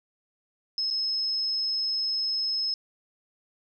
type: tone with dropouts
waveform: sine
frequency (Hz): 5180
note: E8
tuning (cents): -31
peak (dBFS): -25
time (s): 0.78-2.74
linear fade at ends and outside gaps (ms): 1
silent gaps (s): 0.903-0.909
effects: none